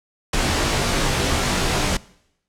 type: noise with comb filter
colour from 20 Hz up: pink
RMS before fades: -20 dBFS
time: 0.33-1.97 s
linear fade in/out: 5 ms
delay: 19 ms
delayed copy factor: -0.8
effects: noise-tail reverb RT60 0.8 s tail -22 dB re dry + low-pass 8000 Hz 12 dB/octave